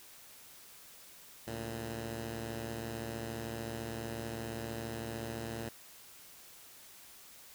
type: tone pair together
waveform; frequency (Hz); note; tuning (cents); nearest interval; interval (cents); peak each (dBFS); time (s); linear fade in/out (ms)
10% pulse; 71.55 / 114.1; D2 / A#2; -45 / -37; minor sixth; 808; -38 / -31; 1.47-5.69; 5
effects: white hiss -55 dBFS RMS until 7.54 s